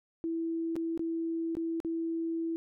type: tone with dropouts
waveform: sine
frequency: 329.6 Hz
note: E4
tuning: in tune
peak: -30 dBFS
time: 0.24-2.56 s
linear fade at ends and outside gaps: 0 ms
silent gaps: 0.756-0.764 / 0.976-0.994 / 1.552-1.569 / 1.802-1.848 s
effects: none